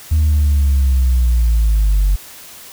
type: linear sweep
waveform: sine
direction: down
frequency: 78.6 to 46.25 Hz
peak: -8 dBFS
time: 0.11-2.16 s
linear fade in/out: 10 ms
effects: tanh soft clip ceiling -8 dBFS + white hiss -37 dBFS RMS until 2.72 s